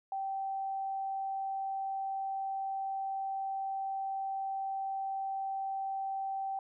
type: tone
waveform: sine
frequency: 777 Hz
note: G5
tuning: 16 cents flat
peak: -33 dBFS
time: 0.12-6.59 s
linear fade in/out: 2 ms
effects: none